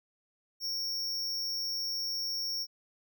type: tone with amplitude modulation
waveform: square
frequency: 5500 Hz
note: F8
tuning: 27 cents flat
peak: -30 dBFS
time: 0.6-2.67 s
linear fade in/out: 50 ms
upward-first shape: sine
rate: 274 Hz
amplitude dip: 50%
effects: none